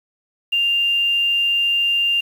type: tone with quantisation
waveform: sine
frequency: 2794 Hz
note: F7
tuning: in tune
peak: -15 dBFS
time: 0.52-2.21 s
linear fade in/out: 10 ms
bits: 7
effects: none